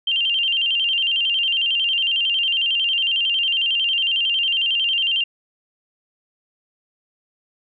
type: tone with vibrato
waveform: sine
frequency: 2960 Hz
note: F#7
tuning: in tune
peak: -17 dBFS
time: 0.07-5.24 s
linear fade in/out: 5 ms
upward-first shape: square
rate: 11 Hz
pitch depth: 100 cents each way
effects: none